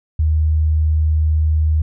sine tone, 77.78 Hz, D#2, in tune, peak -12 dBFS, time 0.19-1.82 s, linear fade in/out 5 ms, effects none

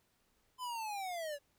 square linear sweep, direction down, 1026 to 558 Hz, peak -39 dBFS, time 0.58-1.39 s, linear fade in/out 50 ms, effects pink hiss -75 dBFS RMS until 1.58 s

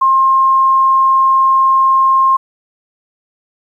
sine tone, 1064 Hz, C6, 29 cents sharp, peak -7 dBFS, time 0.01-2.37 s, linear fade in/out 10 ms, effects 8-bit

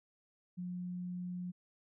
sine tone, 179.1 Hz, F3, 44 cents sharp, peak -38 dBFS, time 0.57-1.52 s, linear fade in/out 20 ms, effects none

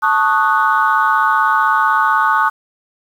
sine chord, D# half-diminished seventh, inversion second, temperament equal, 880 / 1108.7 / 1244.5 / 1480 Hz, A5 / C#6 / D#6 / F#6, 0 / 0 / 0 / 0 cents, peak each -16 dBFS, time 0.02-2.5 s, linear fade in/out 20 ms, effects tanh soft clip ceiling -2 dBFS + 7-bit

